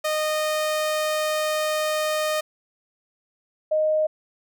sawtooth / sine tone pair in turn, 616 / 619.9 Hz, D#5 / D#5, -17 / -7 cents, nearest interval unison, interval 10 cents, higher second, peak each -18 dBFS, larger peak neither, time 0.04-2.41 / 3.71-4.07 s, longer first, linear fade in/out 10 ms, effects none

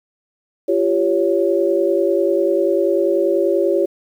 sine tone cluster, 343.4 / 393.6 / 558 Hz, F4 / G4 / C#5, -29 / +7 / +11 cents, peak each -18 dBFS, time 0.68-3.86 s, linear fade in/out 10 ms, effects 8-bit

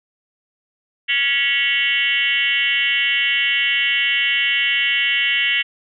sine tone with frequency modulation, 2481 Hz, D#7, 6 cents flat, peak -15 dBFS, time 1.08-5.63 s, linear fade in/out 20 ms, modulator 269 Hz, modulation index 2.5, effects none

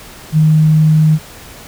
sine tone, 155.56 Hz, D#3, in tune, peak -6 dBFS, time 0.32-1.19 s, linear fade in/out 50 ms, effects pink hiss -35 dBFS RMS until 1.67 s

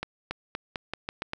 accelerating click train, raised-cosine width 0.3 ms, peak -15 dBFS, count 8, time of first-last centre 0.03-1.334 s, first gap 280 ms, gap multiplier 0.86, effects none

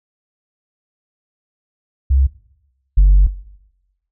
sine tone pair in turn, 67.2 / 47.52 Hz, C2 / F#1, +47 / +47 cents, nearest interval tritone, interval 600 cents, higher first, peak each -9 / -3 dBFS, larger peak second, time 2.1-2.27 / 2.97-3.27 s, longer second, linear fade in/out 10 ms, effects noise-tail reverb RT60 0.9 s tail -19 dB re dry + tanh soft clip ceiling -4 dBFS

